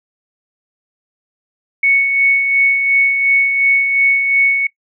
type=tone with tremolo; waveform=sine; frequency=2217 Hz; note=C#7; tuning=in tune; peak=-8 dBFS; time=1.83-4.67 s; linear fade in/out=5 ms; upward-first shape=sine; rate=2.8 Hz; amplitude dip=45%; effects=noise-tail reverb RT60 0.1 s tail -22 dB re dry